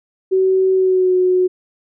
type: tone with pitch glide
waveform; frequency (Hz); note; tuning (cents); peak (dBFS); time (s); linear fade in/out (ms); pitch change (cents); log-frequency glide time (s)
sine; 378 to 366.6; F#4 to F#4; +37 to -16; -11; 0.31-1.48; 20; -53; 0.73-1.15
effects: none